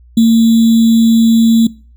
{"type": "tone with sample-and-hold", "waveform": "sine", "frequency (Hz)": 227.4, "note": "A#3", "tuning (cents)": -43, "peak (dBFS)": -4, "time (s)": [0.17, 1.67], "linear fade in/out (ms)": 5, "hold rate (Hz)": 3675, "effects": ["noise-tail reverb RT60 0.4 s tail -22 dB re dry", "added 60 Hz sine -39 dBFS peak until 1.96 s"]}